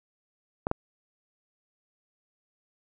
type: clicks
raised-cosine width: 1 ms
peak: -13 / -11 dBFS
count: 2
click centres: 0.669 / 0.714 s
effects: none